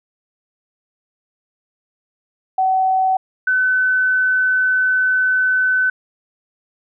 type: tone pair in turn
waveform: sine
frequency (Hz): 756 / 1512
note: F#5 / F#6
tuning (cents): +37 / +37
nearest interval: octave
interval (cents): 1200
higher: second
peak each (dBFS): -13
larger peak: neither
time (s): 2.58-3.17 / 3.47-5.9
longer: second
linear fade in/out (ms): 5
effects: none